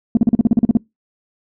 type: tone bursts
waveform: sine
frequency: 229.7 Hz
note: A#3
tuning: 25 cents flat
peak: -6 dBFS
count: 11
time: 0.15-0.771 s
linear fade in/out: 2 ms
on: 21 ms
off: 39 ms
effects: noise-tail reverb RT60 0.2 s tail -26 dB re dry + tanh soft clip ceiling -5 dBFS